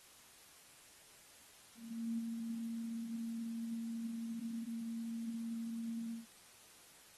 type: tone with ADSR envelope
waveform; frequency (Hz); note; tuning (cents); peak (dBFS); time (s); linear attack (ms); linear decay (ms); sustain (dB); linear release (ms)
sine; 229.2; A#3; -29; -34; 1.75-6.26; 430; 15; -5; 140
effects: white hiss -61 dBFS RMS until 7.17 s + AAC 32 kbps